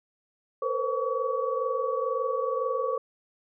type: tone cluster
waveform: sine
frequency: 460 / 505 / 527 / 1133 Hz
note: A#4 / B4 / C5 / C#6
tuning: -23 / +39 / +12 / +37 cents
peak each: -31 dBFS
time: 0.62-2.98 s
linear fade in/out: 5 ms
effects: none